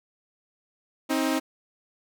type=tone pair together; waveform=sawtooth; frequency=265.3 / 315.5 Hz; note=C4 / D#4; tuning=+24 / +24 cents; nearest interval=minor third; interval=300 cents; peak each=-22 dBFS; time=1.09-1.4 s; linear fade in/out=20 ms; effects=none